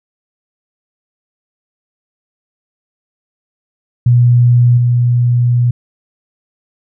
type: tone with level steps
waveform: sine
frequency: 121.5 Hz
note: B2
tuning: 28 cents flat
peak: -5 / -8 dBFS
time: 4.06-5.71 s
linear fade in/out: 5 ms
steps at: 4.77 s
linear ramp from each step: 10 ms
effects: none